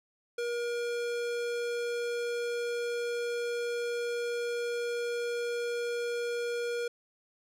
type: tone with low-pass filter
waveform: square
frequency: 476.1 Hz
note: A#4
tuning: 37 cents sharp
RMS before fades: -33 dBFS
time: 0.38-6.88 s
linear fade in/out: 5 ms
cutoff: 9500 Hz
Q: 0.52
effects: none